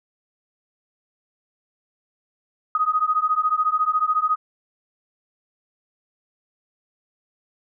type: beating tone pair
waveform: sine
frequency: 1244.5 / 1258.5 Hz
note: D#6 / D#6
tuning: 0 / +19 cents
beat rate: 14 Hz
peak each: -21 / -21 dBFS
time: 2.75-4.36 s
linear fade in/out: 2 ms
effects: none